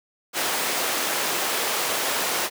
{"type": "high-pass noise", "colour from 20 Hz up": "pink", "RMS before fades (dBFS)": -25, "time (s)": [0.33, 2.5], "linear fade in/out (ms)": 50, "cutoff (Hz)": 470, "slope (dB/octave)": 12, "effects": []}